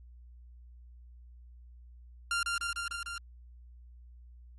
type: tone with echo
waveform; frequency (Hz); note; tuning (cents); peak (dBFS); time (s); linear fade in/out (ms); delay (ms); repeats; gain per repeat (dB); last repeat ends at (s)
sawtooth; 1391; F6; -7; -25; 2.31-2.43; 2; 150; 5; -2; 3.18
effects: added 60 Hz sine -50 dBFS peak until 4.58 s + AAC 32 kbps